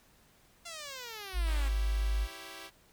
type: exponential sweep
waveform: 5% pulse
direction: down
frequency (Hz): 698.5 to 266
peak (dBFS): -30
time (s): 0.65-1.69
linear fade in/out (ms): 10
type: tone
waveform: sine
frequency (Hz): 51.91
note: G#1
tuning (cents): 0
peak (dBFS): -27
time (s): 1.33-2.28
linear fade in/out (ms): 50
type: chord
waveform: 5% pulse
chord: C# diminished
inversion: first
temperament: equal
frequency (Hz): 329.6 / 392 / 554.4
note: E4 / G4 / C#5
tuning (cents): 0 / 0 / 0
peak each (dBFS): -37 / -37 / -39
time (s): 1.44-2.71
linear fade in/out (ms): 50
effects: pink hiss -64 dBFS RMS until 2.92 s